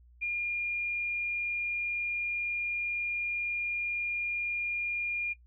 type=tone; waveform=sine; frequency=2414 Hz; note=D7; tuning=47 cents sharp; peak=-29 dBFS; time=0.21-5.34 s; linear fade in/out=20 ms; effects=noise-tail reverb RT60 0.1 s tail -19 dB re dry + added 60 Hz sine -55 dBFS peak until 5.46 s